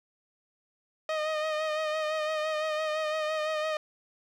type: tone with vibrato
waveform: sawtooth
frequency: 620 Hz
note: D#5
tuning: 6 cents flat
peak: -24 dBFS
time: 1.09-3.77 s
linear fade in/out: 2 ms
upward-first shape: sine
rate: 5.9 Hz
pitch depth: 32 cents each way
effects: low-pass 4000 Hz 12 dB/octave + 10-bit